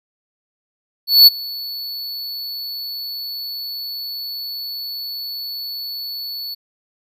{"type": "tone with ADSR envelope", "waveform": "square", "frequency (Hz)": 4435, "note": "C#8", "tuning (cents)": 0, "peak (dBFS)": -3, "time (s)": [1.07, 6.55], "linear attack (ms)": 200, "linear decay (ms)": 21, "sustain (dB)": -23, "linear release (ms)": 16, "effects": []}